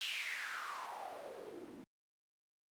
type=noise with band-pass filter sweep; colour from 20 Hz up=white; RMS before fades=-45 dBFS; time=0.01-1.84 s; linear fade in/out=0 ms; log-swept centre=3100 to 250 Hz; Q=5.1; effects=Opus 48 kbps